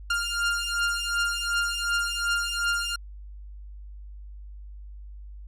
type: beating tone pair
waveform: sawtooth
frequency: 1400 / 1402.7 Hz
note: F6 / F6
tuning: +4 / +7 cents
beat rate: 2.7 Hz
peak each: -24 dBFS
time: 0.1-2.96 s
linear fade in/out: 5 ms
effects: added 50 Hz sine -39 dBFS peak until 5.47 s + low-pass 10000 Hz 12 dB/octave